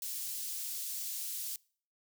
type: high-pass noise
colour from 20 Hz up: white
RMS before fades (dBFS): -39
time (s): 0.02-1.56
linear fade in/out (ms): 2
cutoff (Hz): 4800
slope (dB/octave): 12
effects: noise-tail reverb RT60 0.5 s tail -25 dB re dry